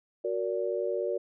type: chord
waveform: sine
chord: Gb augmented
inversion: none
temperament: equal with one note detuned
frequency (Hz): 370 / 466.2 / 576.6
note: Gb4 / Bb4 / D5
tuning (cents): 0 / 0 / -32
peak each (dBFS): -32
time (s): 0.24-1.18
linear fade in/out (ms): 10
effects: none